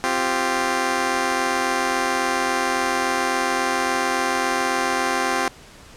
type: chord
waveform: 10% pulse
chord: C suspended fourth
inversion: none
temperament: just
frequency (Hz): 261.6 / 348.8 / 392.4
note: C4 / F4 / G4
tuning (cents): 0 / -2 / +2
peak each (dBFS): -17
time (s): 0.04-5.48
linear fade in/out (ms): 0
effects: pink hiss -45 dBFS RMS until 5.96 s + low-pass 9000 Hz 12 dB/octave